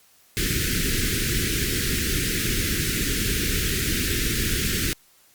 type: band-stop noise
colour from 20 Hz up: pink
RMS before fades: -24 dBFS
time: 0.37-4.93 s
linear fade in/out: 0 ms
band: 430 to 1500 Hz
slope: 48 dB/octave
effects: white hiss -57 dBFS RMS until 5.34 s + Opus 48 kbps